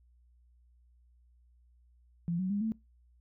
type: tone with pitch steps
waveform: sine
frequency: 170.9 / 186.37 / 203.2 / 221.6 Hz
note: F3 / F#3 / G#3 / A3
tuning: -37 / +13 / -38 / +13 cents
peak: -29 dBFS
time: 2.28-2.72 s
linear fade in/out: 0 ms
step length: 110 ms
effects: noise-tail reverb RT60 0.2 s tail -22 dB re dry + added 60 Hz sine -61 dBFS peak until 3.2 s